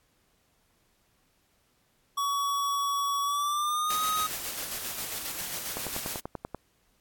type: tone with pitch glide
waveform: square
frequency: 1128 to 1258.8 Hz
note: C#6 to D#6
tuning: +30 to +20 cents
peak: -27 dBFS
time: 2.17-4.27 s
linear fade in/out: 10 ms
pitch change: +190 cents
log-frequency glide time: 3.22-4.04 s
type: noise with tremolo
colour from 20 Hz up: white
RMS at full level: -34 dBFS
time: 3.9-6.2 s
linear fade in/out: 5 ms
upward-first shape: square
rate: 7.4 Hz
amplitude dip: 30%
type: click train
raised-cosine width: 1 ms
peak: -20 dBFS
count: 9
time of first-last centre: 5.77-6.547 s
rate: 10.3 Hz
effects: pink hiss -69 dBFS RMS until 7 s + AAC 64 kbps